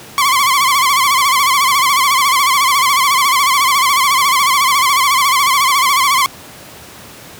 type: tone with vibrato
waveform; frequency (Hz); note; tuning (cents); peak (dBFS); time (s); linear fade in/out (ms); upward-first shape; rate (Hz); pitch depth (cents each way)
sawtooth; 1084; C#6; -39; -6; 0.18-6.26; 0; sine; 14; 110
effects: pink hiss -35 dBFS RMS until 7.39 s + high-pass 100 Hz 12 dB/octave